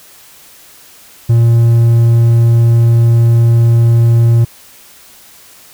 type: tone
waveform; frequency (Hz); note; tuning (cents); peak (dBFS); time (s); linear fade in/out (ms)
triangle; 116.54; A#2; 0; -3; 1.29-4.45; 10
effects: white hiss -40 dBFS RMS until 5.73 s